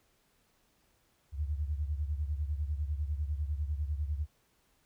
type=beating tone pair; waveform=sine; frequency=72 / 82 Hz; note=D2 / E2; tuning=-34 / -9 cents; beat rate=10 Hz; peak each=-32 / -37 dBFS; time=1.32-4.27 s; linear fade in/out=50 ms; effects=pink hiss -71 dBFS RMS until 4.85 s